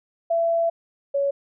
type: tone pair in turn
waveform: sine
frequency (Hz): 670 / 559.9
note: E5 / C#5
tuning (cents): +28 / +17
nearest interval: minor third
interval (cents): 311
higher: first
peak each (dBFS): -18 / -19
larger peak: first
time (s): 0.3-0.7 / 1.14-1.31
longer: first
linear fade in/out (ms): 10
effects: none